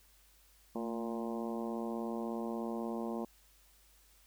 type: harmonic tone with a mistuned harmonic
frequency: 116.54 Hz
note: A#2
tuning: in tune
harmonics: 2 / 3 / 4 / 5 / 6 / 7 / 8 / 9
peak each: -38 / -42 / -44 / -46 / -48 / -49 / -50 / -51 dBFS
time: 0.75-3.25 s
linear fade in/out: 5 ms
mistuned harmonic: 2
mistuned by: -43 cents
effects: added 50 Hz sine -66 dBFS peak until 4.26 s + white hiss -66 dBFS RMS until 4.26 s